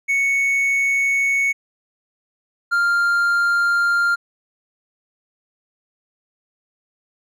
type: tone pair in turn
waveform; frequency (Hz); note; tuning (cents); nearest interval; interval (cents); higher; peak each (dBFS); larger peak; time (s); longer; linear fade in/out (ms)
triangle; 2217 / 1396.6; C#7 / F6; 0 / 0; minor sixth; 800; first; -14 / -13; second; 0.08-1.53 / 2.71-4.16; neither; 20
effects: none